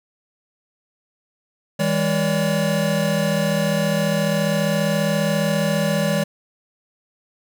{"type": "tone cluster", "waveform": "square", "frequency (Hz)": [161.6, 201.9, 571], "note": ["E3", "G#3", "D5"], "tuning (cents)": [-34, -49, -49], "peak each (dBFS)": -23, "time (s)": [1.79, 6.24], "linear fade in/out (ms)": 10, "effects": []}